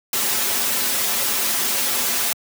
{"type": "noise with comb filter", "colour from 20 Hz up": "white", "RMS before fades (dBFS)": -21, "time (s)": [0.13, 2.33], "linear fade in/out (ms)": 2, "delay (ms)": 6.4, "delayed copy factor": -0.95, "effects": ["high-pass 150 Hz 12 dB/octave"]}